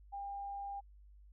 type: tone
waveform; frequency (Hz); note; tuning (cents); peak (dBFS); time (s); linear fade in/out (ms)
sine; 800; G5; +35; -40; 0.12-0.81; 20
effects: added 50 Hz sine -56 dBFS peak until 1.32 s